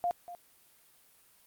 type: tone with echo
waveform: sine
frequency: 702 Hz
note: F5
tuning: 9 cents sharp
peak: -27 dBFS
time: 0.04-0.11 s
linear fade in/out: 0 ms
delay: 240 ms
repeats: 1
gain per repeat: -14 dB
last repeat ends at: 0.35 s
effects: white hiss -63 dBFS RMS until 1.46 s + Opus 32 kbps